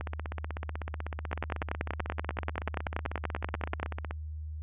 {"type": "two click trains", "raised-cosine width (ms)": 0.5, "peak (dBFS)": [-15, -21], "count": [27, 67], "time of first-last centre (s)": [[1.33, 3.83], [0.01, 4.109]], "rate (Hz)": [10.4, 16.1], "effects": ["added 77 Hz sine -36 dBFS peak until 4.62 s", "resampled to 8000 Hz"]}